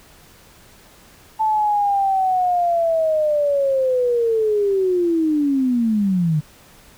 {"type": "linear sweep", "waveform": "sine", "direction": "down", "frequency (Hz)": [880, 146.83], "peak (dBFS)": -15, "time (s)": [1.39, 6.41], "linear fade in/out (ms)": 20, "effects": ["pink hiss -48 dBFS RMS until 6.97 s"]}